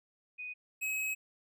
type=tone pair in turn; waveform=sine / square; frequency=2489 / 2555 Hz; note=D#7 / D#7; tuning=0 / +45 cents; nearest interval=unison; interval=45 cents; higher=second; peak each=-39 / -33 dBFS; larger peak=second; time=0.38-0.54 / 0.81-1.15 s; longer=second; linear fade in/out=20 ms; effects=none